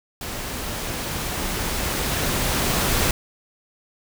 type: noise with level ramp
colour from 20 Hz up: pink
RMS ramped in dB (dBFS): -31 to -20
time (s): 0.21-3.11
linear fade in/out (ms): 2
effects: none